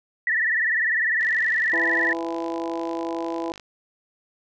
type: tone with vibrato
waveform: sine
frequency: 1843 Hz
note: A#6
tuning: 20 cents flat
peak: -19 dBFS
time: 0.27-2.13 s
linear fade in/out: 2 ms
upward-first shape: sine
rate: 20 Hz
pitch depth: 110 cents each way
type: click train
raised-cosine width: 0.2 ms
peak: -24 dBFS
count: 123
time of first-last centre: 1.21-3.597 s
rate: 51.1 Hz
type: harmonic tone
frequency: 166.7 Hz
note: E3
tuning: 20 cents sharp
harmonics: 2 / 3 / 4 / 5 / 6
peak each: -28 / -33 / -33 / -36 / -35 dBFS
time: 1.73-3.52 s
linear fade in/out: 2 ms
effects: none